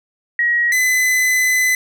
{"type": "tone pair in turn", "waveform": ["sine", "45% pulse"], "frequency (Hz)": [1900, 2016], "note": ["A#6", "B6"], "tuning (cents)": [33, 35], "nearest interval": "minor second", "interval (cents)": 102, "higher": "second", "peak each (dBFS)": -13, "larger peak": "neither", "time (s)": [[0.39, 0.72], [0.72, 1.75]], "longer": "second", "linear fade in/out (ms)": 2, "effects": []}